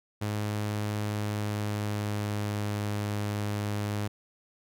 sawtooth tone with pitch glide, 104.9 to 103.64 Hz, G#2 to G#2, +18 to -3 cents, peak -25 dBFS, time 0.21-4.08 s, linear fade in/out 10 ms, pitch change -21 cents, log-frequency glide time 0.98-2.79 s, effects none

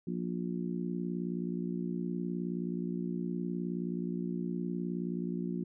harmonic tone, 59.2 Hz, A#1, 27 cents sharp, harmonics 3 / 4 / 5 / 6, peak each -35 / -38 / -42 / -41 dBFS, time 0.07-5.64 s, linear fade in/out 5 ms, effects none

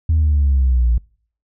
sine exponential sweep, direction down, 81.4 to 56.6 Hz, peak -10 dBFS, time 0.09-0.98 s, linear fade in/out 5 ms, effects noise-tail reverb RT60 0.5 s tail -26 dB re dry + tanh soft clip ceiling -9 dBFS

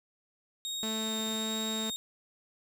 30% pulse tone with vibrato, 3729 Hz, A#7, in tune, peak -31 dBFS, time 0.65-1.96 s, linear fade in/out 0 ms, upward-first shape sine, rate 1.3 Hz, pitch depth 12 cents each way
sawtooth tone, 220 Hz, A3, in tune, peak -30 dBFS, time 0.83-1.9 s, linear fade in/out 0 ms
effects none

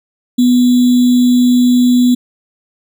sine tone with sample-and-hold, 246.9 Hz, B3, in tune, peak -6 dBFS, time 0.38-2.15 s, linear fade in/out 10 ms, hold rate 3675 Hz, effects none

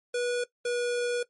square tone pair in turn, 487 / 484.3 Hz, B4 / B4, -24 / -34 cents, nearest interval unison, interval 10 cents, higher first, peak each -27 dBFS, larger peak neither, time 0.14-0.44 / 0.65-1.23 s, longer second, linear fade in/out 5 ms, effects noise-tail reverb RT60 0.1 s tail -18 dB re dry + MP3 48 kbps

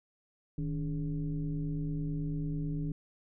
sine tone with frequency modulation, 155.56 Hz, D#3, in tune, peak -31 dBFS, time 0.58-2.92 s, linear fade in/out 2 ms, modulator 131 Hz, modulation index 0.94, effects none

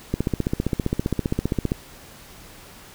click train, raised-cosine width 3 ms, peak -8 dBFS, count 25, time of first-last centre 0.14-1.719 s, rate 15.2 Hz, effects pink hiss -45 dBFS RMS until 2.94 s

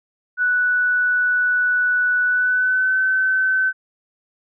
sine tone with pitch glide, 1480 to 1526.9 Hz, F#6 to G6, 0 to -46 cents, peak -15 dBFS, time 0.37-3.73 s, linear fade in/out 50 ms, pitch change +54 cents, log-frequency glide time 2.25-2.99 s, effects none

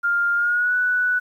sine tone with pitch glide, 1402 to 1481.9 Hz, F6 to F#6, +6 to +2 cents, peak -17 dBFS, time 0.03-1.2 s, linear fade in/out 20 ms, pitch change +96 cents, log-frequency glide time 0.35-0.75 s, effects 9-bit

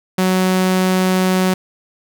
sawtooth tone, 185.8 Hz, F#3, 7 cents sharp, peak -9 dBFS, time 0.18-1.54 s, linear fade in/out 5 ms, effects none

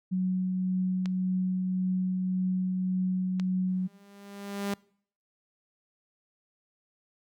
sine tone with tremolo, 185 Hz, F#3, in tune, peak -24 dBFS, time 0.11-3.88 s, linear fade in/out 20 ms, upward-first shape triangle, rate 1.8 Hz, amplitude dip 25%
clicks, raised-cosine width 0.2 ms, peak -22 dBFS, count 2, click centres 1.058 / 3.398 s
sawtooth tone with exponential growth, 200.5 Hz, G3, 39 cents sharp, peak -24 dBFS, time 3.68-4.74 s, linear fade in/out 2 ms, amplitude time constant 230 ms
effects noise-tail reverb RT60 0.6 s tail -25 dB re dry

